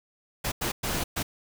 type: noise bursts at uneven times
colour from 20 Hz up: pink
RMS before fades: -29 dBFS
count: 4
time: 0.44-0.52 / 0.61-0.72 / 0.83-1.04 / 1.16-1.23 s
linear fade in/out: 10 ms
effects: none